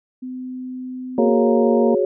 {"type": "tone", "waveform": "sine", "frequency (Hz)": 255, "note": "C4", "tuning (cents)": -44, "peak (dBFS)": -27, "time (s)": [0.22, 1.32], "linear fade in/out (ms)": 10}
{"type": "harmonic tone", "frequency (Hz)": 233.1, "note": "A#3", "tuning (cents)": 0, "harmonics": [1, 2, 3, 4], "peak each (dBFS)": [-17, -23, -27, -29], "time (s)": [1.18, 1.95], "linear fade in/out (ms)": 5}
{"type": "chord", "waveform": "sine", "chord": "F# suspended second", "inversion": "none", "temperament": "equal", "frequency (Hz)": [370, 415.3, 554.4], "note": ["F#4", "G#4", "C#5"], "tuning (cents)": [0, 0, 0], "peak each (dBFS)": -20, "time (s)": [1.18, 2.05], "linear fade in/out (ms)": 2}
{"effects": []}